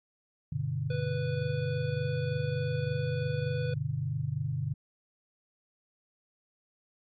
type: chord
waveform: sine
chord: G major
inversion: none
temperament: equal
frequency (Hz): 98 / 123.47 / 146.83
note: G2 / B2 / D3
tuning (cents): 0 / 0 / 0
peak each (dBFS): -37 / -33 / -32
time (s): 0.52-4.74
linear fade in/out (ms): 5
type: harmonic tone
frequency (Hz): 493.9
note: B4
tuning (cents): 0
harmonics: 1 / 3 / 5 / 7 / 9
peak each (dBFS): -34 / -44 / -48 / -51 / -53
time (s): 0.9-3.74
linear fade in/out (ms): 5
effects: MP3 32 kbps